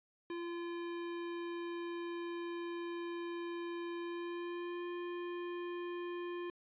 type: tone with pitch glide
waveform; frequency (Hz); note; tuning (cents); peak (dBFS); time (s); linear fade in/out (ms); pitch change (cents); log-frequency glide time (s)
square; 343.2 to 350; F4 to F4; -30 to +4; -40; 0.3-6.5; 2; +34; 4-4.87
effects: resampled to 8000 Hz + 13-bit